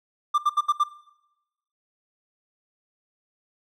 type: tone bursts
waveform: triangle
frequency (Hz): 1187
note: D6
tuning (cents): +18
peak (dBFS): -15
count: 5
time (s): 0.34-0.839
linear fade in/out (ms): 10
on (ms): 43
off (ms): 71
effects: noise-tail reverb RT60 0.9 s tail -18 dB re dry